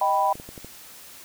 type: chord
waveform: sine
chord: Eb augmented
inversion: none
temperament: equal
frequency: 622.3 / 784 / 987.8 Hz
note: Eb5 / G5 / B5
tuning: 0 / 0 / 0 cents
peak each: -27 / -22 / -22 dBFS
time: 0.01-0.33 s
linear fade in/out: 5 ms
type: clicks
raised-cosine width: 2 ms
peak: -26 dBFS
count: 5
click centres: 0.355 / 0.399 / 0.49 / 0.578 / 0.646 s
effects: white hiss -45 dBFS RMS until 1.24 s